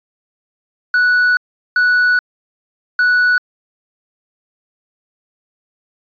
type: tone bursts at uneven times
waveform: triangle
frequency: 1476 Hz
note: F#6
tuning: 5 cents flat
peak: -8 dBFS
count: 3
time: 0.94-1.37 / 1.76-2.19 / 2.99-3.38 s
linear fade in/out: 2 ms
effects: resampled to 11025 Hz